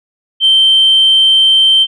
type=tone; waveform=sine; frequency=3120 Hz; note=G7; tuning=9 cents flat; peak=-4 dBFS; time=0.4-1.87 s; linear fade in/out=50 ms; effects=tanh soft clip ceiling -1 dBFS